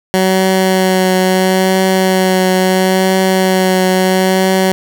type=tone with vibrato; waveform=15% pulse; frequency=187.4 Hz; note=F#3; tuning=22 cents sharp; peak=-3 dBFS; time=0.14-4.72 s; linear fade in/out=0 ms; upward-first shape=triangle; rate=0.74 Hz; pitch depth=17 cents each way; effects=none